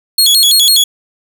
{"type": "tone with vibrato", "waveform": "sawtooth", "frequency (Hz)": 3802, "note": "A#7", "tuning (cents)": 33, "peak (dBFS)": -3, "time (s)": [0.18, 0.84], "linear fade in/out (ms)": 5, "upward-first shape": "square", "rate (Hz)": 6, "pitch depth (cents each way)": 210, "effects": []}